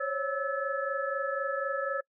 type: tone cluster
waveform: sine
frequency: 537 / 561 / 1308 / 1718 Hz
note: C5 / C#5 / E6 / A6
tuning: +45 / +21 / -14 / -42 cents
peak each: -34 / -34 / -34 / -35 dBFS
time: 0-2.01 s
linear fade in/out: 10 ms
effects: noise-tail reverb RT60 0.1 s tail -25 dB re dry